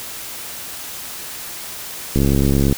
click train, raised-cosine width 3 ms, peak -4 dBFS, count 40, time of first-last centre 2.16-2.726 s, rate 68.9 Hz, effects white hiss -31 dBFS RMS until 2.77 s

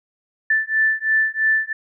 sine beating tone pair, 1760 / 1763 Hz, A6 / A6, 0 / +3 cents, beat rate 3 Hz, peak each -19 dBFS, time 0.5-1.73 s, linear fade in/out 5 ms, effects none

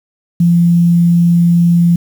sine tone with quantisation, 171.6 Hz, F3, 30 cents flat, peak -6 dBFS, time 0.4-1.96 s, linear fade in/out 5 ms, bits 6, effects none

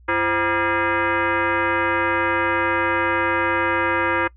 sine tone with frequency modulation, 339.4 Hz, F4, 49 cents flat, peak -17 dBFS, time 0.08-4.28 s, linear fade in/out 10 ms, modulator 431 Hz, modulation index 4.1, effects noise-tail reverb RT60 0.1 s tail -24 dB re dry + added 60 Hz sine -46 dBFS peak until 4.36 s

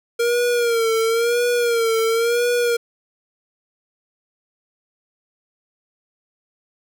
square tone with vibrato, 466.2 Hz, A#4, in tune, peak -17 dBFS, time 0.19-2.77 s, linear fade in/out 10 ms, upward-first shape sine, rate 0.97 Hz, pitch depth 67 cents each way, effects none

